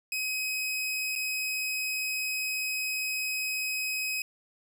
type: tone with dropouts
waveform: sawtooth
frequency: 2533 Hz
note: D#7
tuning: 30 cents sharp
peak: -26 dBFS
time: 0.12-4.22 s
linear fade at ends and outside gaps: 2 ms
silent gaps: 1.154-1.159 s
effects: none